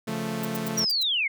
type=chord; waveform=sawtooth; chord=Db augmented; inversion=none; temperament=equal; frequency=138.59 / 174.61 / 220 Hz; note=Db3 / F3 / A3; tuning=0 / 0 / 0 cents; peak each=-32 / -30 / -26 dBFS; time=0.07-0.85 s; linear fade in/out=10 ms
type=noise bursts; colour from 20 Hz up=violet; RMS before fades=-33 dBFS; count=6; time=0.43-1.032 s; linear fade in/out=5 ms; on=22 ms; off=94 ms
type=linear sweep; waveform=sine; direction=down; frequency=5820 to 2064 Hz; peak=-22 dBFS; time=0.77-1.28 s; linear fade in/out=10 ms
effects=none